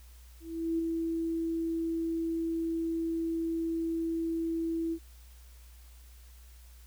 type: tone with ADSR envelope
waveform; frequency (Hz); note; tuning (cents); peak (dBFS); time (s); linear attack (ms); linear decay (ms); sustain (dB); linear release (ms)
sine; 329.5; E4; -1; -26; 0.4-4.99; 390; 7; -3; 65
effects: added 60 Hz sine -50 dBFS peak until 6.86 s + white hiss -61 dBFS RMS until 6.86 s